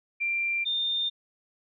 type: tone pair in turn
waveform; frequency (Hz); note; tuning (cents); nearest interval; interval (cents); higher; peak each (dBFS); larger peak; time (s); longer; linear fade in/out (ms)
sine; 2369 / 3621; D7 / A7; +14 / +49; perfect fifth; 735; second; -25; neither; 0.2-0.65 / 0.65-1.1; neither; 20
effects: none